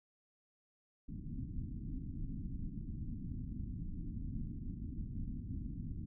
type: low-pass noise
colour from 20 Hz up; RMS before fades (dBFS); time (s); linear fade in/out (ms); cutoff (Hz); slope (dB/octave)
pink; -42; 1.08-6.06; 10; 280; 48
effects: none